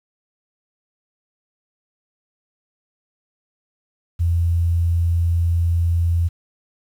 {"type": "tone", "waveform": "sine", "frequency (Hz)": 85, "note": "F2", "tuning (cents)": -46, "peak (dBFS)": -15, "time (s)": [4.19, 6.29], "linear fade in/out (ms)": 20, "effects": ["8-bit"]}